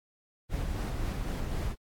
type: noise with tremolo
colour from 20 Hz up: brown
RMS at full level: -31 dBFS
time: 0.49-1.76 s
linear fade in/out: 50 ms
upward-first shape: sine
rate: 3.8 Hz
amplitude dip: 30%
effects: AAC 64 kbps